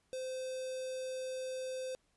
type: tone with notch filter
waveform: square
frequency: 517 Hz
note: C5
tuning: 21 cents flat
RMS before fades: -40 dBFS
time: 0.13-1.95 s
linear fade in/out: 0 ms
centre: 1800 Hz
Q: 0.85
effects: pink hiss -75 dBFS RMS until 2.16 s + resampled to 24000 Hz